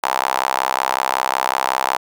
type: tone with high-pass filter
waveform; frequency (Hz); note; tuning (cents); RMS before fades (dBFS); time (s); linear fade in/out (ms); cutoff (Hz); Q
sawtooth; 65.41; C2; 0; -20; 0.03-1.97; 5; 880; 3.4
effects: none